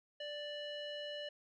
square tone with low-pass filter, 588 Hz, D5, 2 cents sharp, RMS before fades -44 dBFS, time 0.2-1.29 s, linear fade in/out 5 ms, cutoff 3300 Hz, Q 6.7, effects none

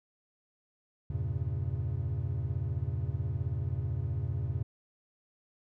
triangle chord, E diminished seventh, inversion none, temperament equal with one note detuned, 82.41 / 98 / 116.54 / 135.58 Hz, E2 / G2 / Bb2 / Db3, 0 / 0 / 0 / -38 cents, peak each -34 dBFS, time 1.1-4.63 s, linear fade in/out 5 ms, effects none

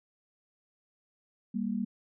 sine tone pair together, 198.35 / 235.4 Hz, G3 / A#3, +21 / +17 cents, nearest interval minor third, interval 296 cents, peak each -32 / -32 dBFS, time 1.54-1.85 s, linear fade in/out 10 ms, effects none

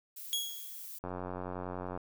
violet noise, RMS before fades -45 dBFS, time 0.16-0.99 s, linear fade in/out 10 ms
sawtooth tone with exponential decay, 3322 Hz, G#7, in tune, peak -25 dBFS, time 0.33-0.84 s, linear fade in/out 0 ms, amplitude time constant 110 ms
click train, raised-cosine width 1 ms, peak -25 dBFS, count 86, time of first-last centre 1.04-1.975 s, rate 90.9 Hz
effects none

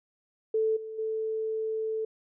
sine tone with level steps, 440 Hz, A4, in tune, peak -23 / -36 / -28 dBFS, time 0.54-2.05 s, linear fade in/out 5 ms, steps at 0.76 / 0.98 s, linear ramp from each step 10 ms, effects none

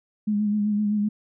sine tone with vibrato, 208.7 Hz, G#3, 9 cents sharp, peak -20 dBFS, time 0.27-1.09 s, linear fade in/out 10 ms, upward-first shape sine, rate 7.8 Hz, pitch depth 34 cents each way, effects none

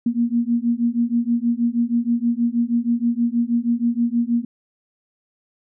sine beating tone pair, 233.1 / 239.4 Hz, A#3 / A#3, 0 / +46 cents, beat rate 6.3 Hz, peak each -20 dBFS, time 0.06-4.45 s, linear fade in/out 5 ms, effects none

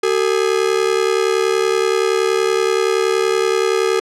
45% pulse ring-modulated tone, 415.3 Hz, G#4, in tune, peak -11 dBFS, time 0.03-4 s, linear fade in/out 5 ms, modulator 35.3 Hz, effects low-pass 8000 Hz 12 dB/octave

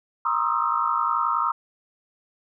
sine tone cluster, 944 / 1067 / 1224 / 1275 / 1334 Hz, A#5 / C6 / D#6 / D#6 / E6, +22 / +34 / -29 / +42 / +20 cents, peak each -27 dBFS, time 0.25-1.52 s, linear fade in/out 5 ms, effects none

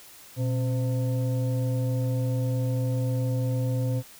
sine tone with frequency modulation, 122.1 Hz, B2, 19 cents flat, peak -23 dBFS, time 0.36-4.03 s, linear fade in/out 50 ms, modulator 391 Hz, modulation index 0.59, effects white hiss -49 dBFS RMS until 4.19 s

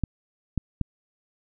clicks, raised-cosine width 5 ms, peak -12 dBFS, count 3, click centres 0.037 / 0.577 / 0.813 s, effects none

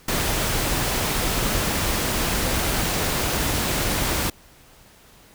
pink noise, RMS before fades -23 dBFS, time 0.08-4.3 s, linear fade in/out 5 ms, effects pink hiss -51 dBFS RMS until 5.34 s

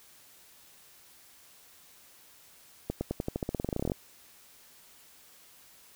accelerating click train, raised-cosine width 2 ms, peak -17 dBFS, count 20, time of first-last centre 2.9-3.919 s, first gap 110 ms, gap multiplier 0.91, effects white hiss -57 dBFS RMS until 5.95 s

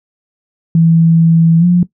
sine tone with pitch glide, 164.81 to 176.64 Hz, E3 to F3, 0 to +20 cents, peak -5 dBFS, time 0.75-1.83 s, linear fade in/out 2 ms, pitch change +120 cents, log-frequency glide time 1.59-1.65 s, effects noise-tail reverb RT60 0.1 s tail -17 dB re dry

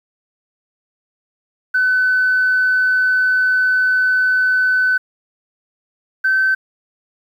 sine tone pair in turn, 1509 / 1538 Hz, F#6 / G6, +34 / -33 cents, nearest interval unison, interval 33 cents, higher second, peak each -11 dBFS, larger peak neither, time 1.74-4.98 / 6.24-6.55 s, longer first, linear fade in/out 10 ms, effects tanh soft clip ceiling -8 dBFS + 8-bit

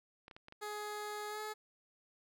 clicks, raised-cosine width 0.3 ms, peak -36 dBFS, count 5, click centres 0.281 / 0.312 / 0.365 / 0.484 / 0.524 s
15% pulse tone with pitch glide, 419.3 to 427.4 Hz, G#4 to G#4, +17 to +50 cents, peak -34 dBFS, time 0.61-1.54 s, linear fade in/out 20 ms, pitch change +33 cents, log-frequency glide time 1.29-1.4 s
effects none

